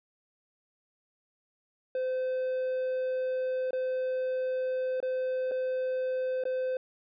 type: tone with dropouts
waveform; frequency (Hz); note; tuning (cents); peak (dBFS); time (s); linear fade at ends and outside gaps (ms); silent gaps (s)
triangle; 514; C5; -31; -26; 1.95-6.77; 2; 3.708-3.731 / 5.003-5.027 / 5.513-5.517 / 6.438-6.453
effects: resampled to 11025 Hz